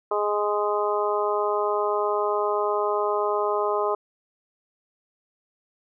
harmonic tone, 207.7 Hz, G#3, in tune, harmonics 2 / 3 / 4 / 5 / 6, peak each -25 / -28 / -30 / -28 / -30 dBFS, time 0.11-3.95 s, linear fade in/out 5 ms, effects none

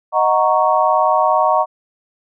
sine chord, D# minor seventh, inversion none, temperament equal, 622.3 / 740 / 932.3 / 1108.7 Hz, D#5 / F#5 / A#5 / C#6, 0 / 0 / 0 / 0 cents, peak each -17 dBFS, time 0.12-1.66 s, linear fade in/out 50 ms, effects none

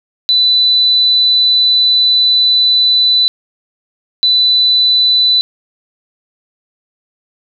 sine tone pair in turn, 3990 / 3990 Hz, B7 / B7, +17 / +17 cents, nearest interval unison, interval 0 cents, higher neither, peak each -7 dBFS, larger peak neither, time 0.29-3.28 / 4.23-5.41 s, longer first, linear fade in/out 0 ms, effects none

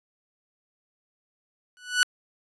sawtooth tone with exponential growth, 1480 Hz, F#6, in tune, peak -11 dBFS, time 1.77-2.03 s, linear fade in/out 0 ms, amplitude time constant 56 ms, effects resampled to 22050 Hz

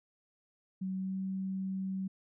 sine tone with pitch glide, 188.7 to 190.67 Hz, F#3 to G3, +34 to -48 cents, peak -33 dBFS, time 0.81-2.08 s, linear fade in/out 10 ms, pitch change +18 cents, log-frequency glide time 0.96-1.17 s, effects none

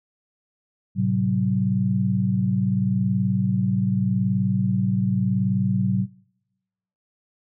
sine chord, F# diminished, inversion first, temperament equal with one note detuned, 110 / 130.81 / 188.99 Hz, A2 / C3 / F#3, 0 / 0 / +37 cents, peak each -24 / -25 / -21 dBFS, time 0.95-6.07 s, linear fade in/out 50 ms, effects noise-tail reverb RT60 1.0 s tail -26 dB re dry

